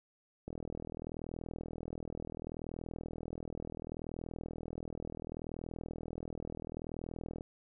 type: click train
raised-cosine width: 2 ms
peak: -28 dBFS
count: 283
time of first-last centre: 0.48-7.409 s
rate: 40.7 Hz
effects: none